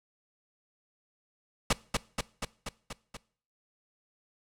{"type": "noise with echo", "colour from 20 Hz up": "pink", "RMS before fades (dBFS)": -24, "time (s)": [1.7, 1.73], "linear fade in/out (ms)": 5, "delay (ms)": 240, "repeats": 6, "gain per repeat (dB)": -3, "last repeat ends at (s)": 3.17, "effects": ["noise-tail reverb RT60 0.5 s tail -22 dB re dry", "low-pass 9000 Hz 12 dB/octave"]}